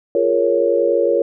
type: chord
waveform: sine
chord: Bb minor seventh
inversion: second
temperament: equal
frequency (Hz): 349.2 / 415.3 / 466.2 / 554.4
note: F4 / Ab4 / Bb4 / Db5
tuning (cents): 0 / 0 / 0 / 0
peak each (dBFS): -20 / -22 / -17 / -17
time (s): 0.15-1.22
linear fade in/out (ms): 2
effects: none